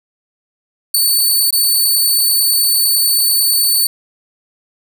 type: tone with dropouts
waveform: 10% pulse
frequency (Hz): 4491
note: C#8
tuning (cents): +22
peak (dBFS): -4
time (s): 0.94-3.87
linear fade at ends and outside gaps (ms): 5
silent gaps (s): 1.508-1.526
effects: none